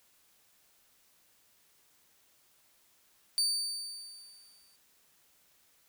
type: tone with exponential decay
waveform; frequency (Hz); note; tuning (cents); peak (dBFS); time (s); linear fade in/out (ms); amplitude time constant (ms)
30% pulse; 4600; D8; -37; -22; 3.38-4.76; 0; 300
effects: white hiss -67 dBFS RMS until 5.88 s